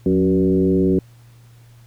sine tone with frequency modulation, 278.9 Hz, C#4, 11 cents sharp, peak -13 dBFS, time 0.06-0.99 s, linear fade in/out 2 ms, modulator 97.6 Hz, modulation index 1.5, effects added 118 Hz sine -44 dBFS peak until 1.86 s + pink hiss -56 dBFS RMS until 1.86 s

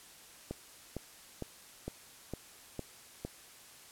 click train, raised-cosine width 2 ms, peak -24 dBFS, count 7, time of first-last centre 0.51-3.25 s, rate 2.19 Hz, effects white hiss -55 dBFS RMS until 3.91 s + low-pass 12000 Hz 12 dB/octave

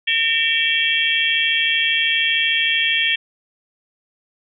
sine tone cluster, 1824 / 2304 / 2702 / 3165 / 3318 Hz, A#6 / D7 / E7 / G7 / G#7, -38 / -34 / +42 / +16 / -2 cents, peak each -22 dBFS, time 0.07-3.16 s, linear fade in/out 10 ms, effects none

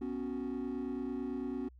triangle chord, B suspended second, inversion none, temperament equal with one note detuned, 248.2 / 277.2 / 370 Hz, B3 / C#4 / F#4, +9 / 0 / 0 cents, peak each -36 / -36 / -39 dBFS, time 0.01-1.69 s, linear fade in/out 10 ms, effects tanh soft clip ceiling -27 dBFS + added 62 Hz sine -54 dBFS peak until 1.79 s

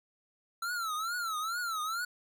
square tone with vibrato, 1339 Hz, E6, 27 cents sharp, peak -33 dBFS, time 0.62-2.05 s, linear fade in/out 5 ms, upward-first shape triangle, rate 2.3 Hz, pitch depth 170 cents each way, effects none

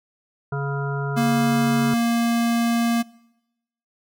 harmonic tone, 140 Hz, C#3, 18 cents sharp, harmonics 1 / 3 / 5 / 7 / 9 / 10, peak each -24 / -31 / -35 / -36 / -39 / -34 dBFS, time 0.52-1.94 s, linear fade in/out 5 ms
square tone, 233.5 Hz, A#3, 3 cents sharp, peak -19 dBFS, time 1.16-3.03 s, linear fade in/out 20 ms
effects noise-tail reverb RT60 0.9 s tail -23 dB re dry

